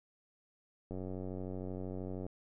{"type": "click train", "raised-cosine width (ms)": 2, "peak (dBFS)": -29, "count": 127, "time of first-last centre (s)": [0.91, 2.265], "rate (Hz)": 93, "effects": []}